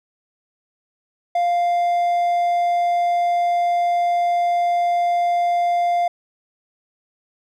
triangle tone, 698.5 Hz, F5, in tune, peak -14 dBFS, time 1.35-6.08 s, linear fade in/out 5 ms, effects none

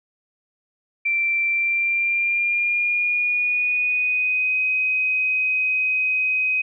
sine tone with pitch glide, 2349 to 2518 Hz, D7 to D#7, 0 to +20 cents, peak -18 dBFS, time 1.05-6.62 s, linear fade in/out 10 ms, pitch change +120 cents, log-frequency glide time 1.49-4.61 s, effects none

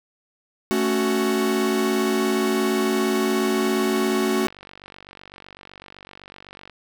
45% pulse chord, F# minor, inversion first, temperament equal with one note detuned, 220 / 277.2 / 371.3 Hz, A3 / C#4 / F#4, 0 / 0 / +6 cents, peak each -24 / -26 / -22 dBFS, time 0.71-4.47 s, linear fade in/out 0 ms
click train, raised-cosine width 0.3 ms, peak -25 dBFS, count 157, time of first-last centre 3.44-6.697 s, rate 47.9 Hz
effects none

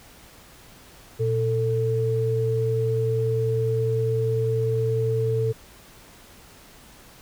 sine tone pair together, 118 / 445 Hz, A#2 / A4, +22 / +20 cents, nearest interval octave + major seventh, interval 2298 cents, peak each -23 dBFS, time 1.19-5.53 s, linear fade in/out 20 ms, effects pink hiss -49 dBFS RMS until 7.21 s

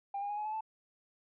sine tone with pitch steps, 797 / 812.3 / 828 / 843.9 / 860.1 / 876.7 Hz, G5 / G#5 / G#5 / G#5 / A5 / A5, +28 / -39 / -5 / +27 / -40 / -7 cents, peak -33 dBFS, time 0.14-0.608 s, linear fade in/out 5 ms, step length 78 ms, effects tanh soft clip ceiling -31 dBFS

